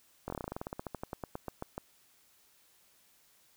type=slowing click train; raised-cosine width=1 ms; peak=-23 dBFS; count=23; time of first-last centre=0.28-1.779 s; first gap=21 ms; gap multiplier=1.1; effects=white hiss -66 dBFS RMS until 3.56 s